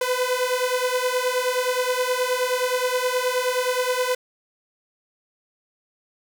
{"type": "beating tone pair", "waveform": "sawtooth", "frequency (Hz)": [498.2, 507.7], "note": ["B4", "B4"], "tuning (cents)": [15, 48], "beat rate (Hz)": 9.5, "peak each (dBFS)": -20, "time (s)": [0.01, 4.15], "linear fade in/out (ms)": 5, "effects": []}